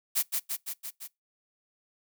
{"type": "noise with echo", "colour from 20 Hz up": "blue", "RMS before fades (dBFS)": -26, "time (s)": [0.15, 0.23], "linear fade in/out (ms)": 20, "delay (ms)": 170, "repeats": 5, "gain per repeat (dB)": -3, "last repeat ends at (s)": 1.08, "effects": ["noise-tail reverb RT60 0.2 s tail -24 dB re dry"]}